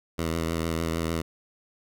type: tone with vibrato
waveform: 10% pulse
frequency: 82.2 Hz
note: E2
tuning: 4 cents flat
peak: -18 dBFS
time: 0.18-1.22 s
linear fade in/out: 10 ms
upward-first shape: triangle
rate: 6.6 Hz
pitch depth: 38 cents each way
effects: none